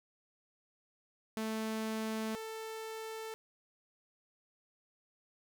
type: tone pair in turn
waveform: sawtooth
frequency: 220 / 442.8 Hz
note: A3 / A4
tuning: 0 / +11 cents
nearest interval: octave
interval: 1211 cents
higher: second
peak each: -31 / -37 dBFS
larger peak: first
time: 1.37-2.35 / 2.35-3.34 s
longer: second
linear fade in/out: 0 ms
effects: none